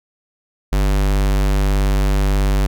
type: tone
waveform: square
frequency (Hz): 49.18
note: G1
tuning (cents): +6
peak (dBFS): -14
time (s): 0.72-2.67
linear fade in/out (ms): 10
effects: none